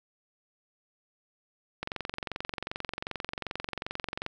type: click train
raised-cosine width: 0.3 ms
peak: -17 dBFS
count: 56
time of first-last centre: 1.83-4.264 s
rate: 22.6 Hz
effects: none